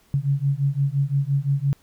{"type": "beating tone pair", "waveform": "sine", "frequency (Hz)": [136.8, 142.6], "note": ["C#3", "C#3"], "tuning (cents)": [-23, 49], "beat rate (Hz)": 5.8, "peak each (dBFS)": -22, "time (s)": [0.14, 1.73], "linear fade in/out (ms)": 0, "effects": ["pink hiss -59 dBFS RMS until 1.82 s"]}